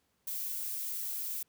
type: noise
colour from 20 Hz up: violet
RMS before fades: -37 dBFS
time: 0.27-1.43 s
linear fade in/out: 5 ms
effects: pink hiss -75 dBFS RMS until 1.48 s + high-pass 80 Hz 12 dB/octave